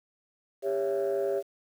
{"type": "chord", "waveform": "sine", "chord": "C# diminished", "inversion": "second", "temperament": "just", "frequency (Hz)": [399.1, 554.4, 665.2], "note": ["G4", "C#5", "E5"], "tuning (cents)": [31, 0, 16], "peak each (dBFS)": [-27, -29, -33], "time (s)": [0.62, 1.43], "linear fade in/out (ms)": 50, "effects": ["tanh soft clip ceiling -21 dBFS", "9-bit"]}